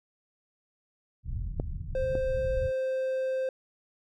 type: low-pass noise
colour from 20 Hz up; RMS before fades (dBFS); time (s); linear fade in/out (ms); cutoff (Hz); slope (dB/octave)
pink; -34; 1.23-2.72; 50; 130; 24
type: clicks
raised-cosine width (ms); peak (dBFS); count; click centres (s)
2; -18 / -19; 2; 1.599 / 2.153
type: tone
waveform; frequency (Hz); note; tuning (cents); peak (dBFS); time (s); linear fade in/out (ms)
triangle; 523; C5; -1; -25; 1.95-3.49; 2
effects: none